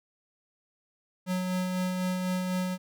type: tone with tremolo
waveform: square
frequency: 183.5 Hz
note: F#3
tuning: 14 cents flat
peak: -27 dBFS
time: 1.26-2.78 s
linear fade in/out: 50 ms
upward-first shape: sine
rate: 4 Hz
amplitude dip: 30%
effects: none